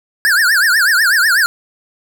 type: tone with vibrato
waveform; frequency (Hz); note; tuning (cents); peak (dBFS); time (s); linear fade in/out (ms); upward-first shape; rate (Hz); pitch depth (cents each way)
square; 1605; G6; +40; -10; 0.25-1.46; 0; triangle; 8.1; 270
effects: none